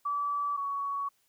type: tone pair in turn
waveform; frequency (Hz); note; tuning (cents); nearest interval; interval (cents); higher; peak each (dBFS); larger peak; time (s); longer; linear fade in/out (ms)
sine; 1153 / 1121.5; D6 / C#6; -32 / +20; unison; 48; first; -28 / -30; first; 0.05-0.57 / 0.57-1.09; neither; 10
effects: white hiss -71 dBFS RMS until 1.28 s